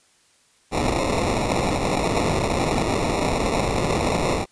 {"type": "noise with sample-and-hold", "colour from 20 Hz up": "white", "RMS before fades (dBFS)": -22, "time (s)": [0.71, 4.46], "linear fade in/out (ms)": 50, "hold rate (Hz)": 1575, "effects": ["white hiss -59 dBFS RMS until 4.51 s", "resampled to 22050 Hz"]}